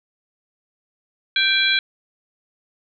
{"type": "tone cluster", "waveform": "sine", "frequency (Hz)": [1563, 2358, 3323, 4008], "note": ["G6", "D7", "G#7", "B7"], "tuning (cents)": [-6, 6, 0, 25], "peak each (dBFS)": -21, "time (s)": [1.36, 1.79], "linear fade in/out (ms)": 2, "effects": []}